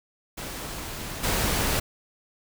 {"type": "noise with level steps", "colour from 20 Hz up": "pink", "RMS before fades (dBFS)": [-35, -25], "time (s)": [0.37, 1.8], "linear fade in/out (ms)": 10, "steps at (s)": 1.23, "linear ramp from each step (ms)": 10, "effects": []}